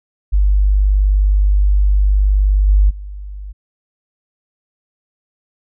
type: tone with level steps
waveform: sine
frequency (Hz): 49.65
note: G1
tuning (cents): +23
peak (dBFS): -9 / -7 / -26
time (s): 0.32-3.53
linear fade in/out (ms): 20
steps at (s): 2.67 / 2.89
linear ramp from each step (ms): 20
effects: none